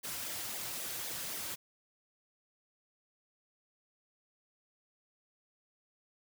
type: noise with flanger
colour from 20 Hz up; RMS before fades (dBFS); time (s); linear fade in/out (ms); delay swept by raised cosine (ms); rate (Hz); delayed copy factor
white; -40; 0.03-1.56; 20; 0.7 to 4.9; 3.8; -0.8
effects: none